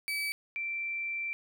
35% pulse / sine tone pair in turn, 2295 / 2346 Hz, D7 / D7, -40 / -2 cents, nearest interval unison, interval 38 cents, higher second, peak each -29 / -32 dBFS, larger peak first, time 0.08-0.32 / 0.56-1.33 s, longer second, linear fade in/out 0 ms, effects none

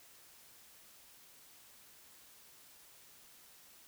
silence, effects white hiss -60 dBFS RMS until 3.87 s

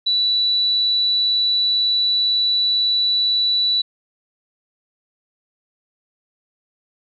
sine tone, 3951 Hz, B7, in tune, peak -15 dBFS, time 0.06-3.82 s, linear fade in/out 10 ms, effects none

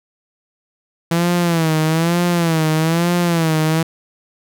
sawtooth tone with vibrato, 165.7 Hz, E3, 9 cents sharp, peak -10 dBFS, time 1.11-3.83 s, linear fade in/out 5 ms, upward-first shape sine, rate 1.1 Hz, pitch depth 100 cents each way, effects none

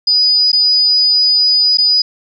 sine tone with dropouts, 4952 Hz, D#8, 9 cents flat, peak -8 dBFS, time 0.07-2.02 s, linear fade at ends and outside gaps 5 ms, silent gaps 0.518-0.529 / 1.773-1.783 s, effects none

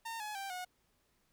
sawtooth tone with pitch steps, 912 / 846 / 784.8 / 728 Hz, A#5 / G#5 / G5 / F#5, -38 / +32 / +2 / -28 cents, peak -36 dBFS, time 0.05-0.65 s, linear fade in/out 10 ms, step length 150 ms, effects pink hiss -75 dBFS RMS until 1.32 s

